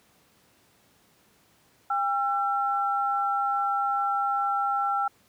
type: tone pair together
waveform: sine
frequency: 802 / 1348.8 Hz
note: G5 / E6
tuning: +39 / +39 cents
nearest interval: major sixth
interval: 900 cents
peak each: -26 dBFS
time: 1.9-5.08 s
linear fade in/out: 5 ms
effects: pink hiss -62 dBFS RMS until 5.28 s + high-pass 100 Hz 12 dB/octave